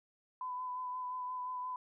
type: tone with vibrato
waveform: sine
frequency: 1004 Hz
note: B5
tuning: 28 cents sharp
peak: -37 dBFS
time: 0.41-1.76 s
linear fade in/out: 2 ms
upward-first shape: sine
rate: 5.7 Hz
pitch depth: 18 cents each way
effects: none